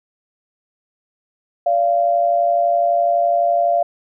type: tone pair together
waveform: sine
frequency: 577.1 / 689 Hz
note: D5 / F5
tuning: -30 / -24 cents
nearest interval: minor third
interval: 306 cents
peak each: -20 / -14 dBFS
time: 1.66-3.83 s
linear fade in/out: 5 ms
effects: none